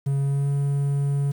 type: tone with pitch glide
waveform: triangle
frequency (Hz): 138.59 to 140.93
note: C#3 to C#3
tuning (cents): 0 to +29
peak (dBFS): -18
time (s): 0.06-1.32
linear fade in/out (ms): 10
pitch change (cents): +29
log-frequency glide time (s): 0.19-0.51
effects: 8-bit